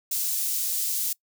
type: high-pass noise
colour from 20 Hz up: white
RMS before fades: -27 dBFS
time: 0.11-1.13 s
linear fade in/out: 5 ms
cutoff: 5600 Hz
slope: 12 dB/octave
effects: noise-tail reverb RT60 0.1 s tail -23 dB re dry